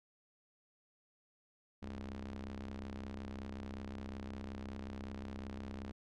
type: ring-modulated tone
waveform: sawtooth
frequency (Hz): 65.4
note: C2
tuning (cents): 0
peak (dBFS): -36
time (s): 1.82-5.92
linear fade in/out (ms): 10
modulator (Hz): 145
effects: low-pass 5000 Hz 12 dB/octave